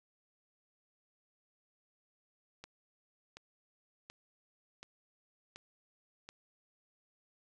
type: click train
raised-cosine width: 0.2 ms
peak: -30 dBFS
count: 6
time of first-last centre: 2.64-6.29 s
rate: 1.37 Hz
effects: none